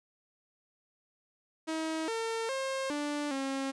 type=tone with pitch steps; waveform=sawtooth; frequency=319.1 / 453.1 / 534 / 293.2 / 270.5 Hz; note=D#4 / A#4 / C5 / D4 / C#4; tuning=+44 / -49 / +35 / -3 / -42 cents; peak=-28 dBFS; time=1.67-3.72 s; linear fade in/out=20 ms; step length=410 ms; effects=resampled to 22050 Hz